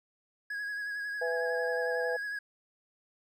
triangle tone with vibrato, 1661.2 Hz, G#6, in tune, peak -32 dBFS, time 0.5-2.39 s, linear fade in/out 5 ms, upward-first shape sine, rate 11 Hz, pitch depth 31 cents each way
harmonic tone, 165.6 Hz, E3, 8 cents sharp, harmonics 3 / 4 / 5, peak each -31 / -36 / -40 dBFS, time 1.21-2.17 s, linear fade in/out 10 ms
effects none

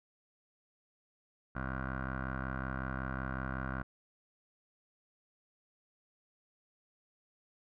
15% pulse tone with low-pass filter, 65.4 Hz, C2, in tune, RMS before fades -38 dBFS, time 1.55-3.83 s, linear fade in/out 10 ms, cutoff 1400 Hz, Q 7.1, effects none

